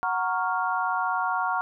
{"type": "chord", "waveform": "sine", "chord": "Gb major seventh", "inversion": "none", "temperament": "equal", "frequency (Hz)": [740, 932.3, 1108.7, 1396.9], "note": ["Gb5", "Bb5", "Db6", "F6"], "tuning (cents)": [0, 0, 0, 0], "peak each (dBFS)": -29, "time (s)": [0.03, 1.61], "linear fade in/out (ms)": 0, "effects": []}